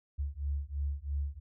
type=beating tone pair; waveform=sine; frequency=69.7 / 72.7 Hz; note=C#2 / D2; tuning=+10 / -17 cents; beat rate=3 Hz; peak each=-35 / -35 dBFS; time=0.18-1.4 s; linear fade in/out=20 ms; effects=none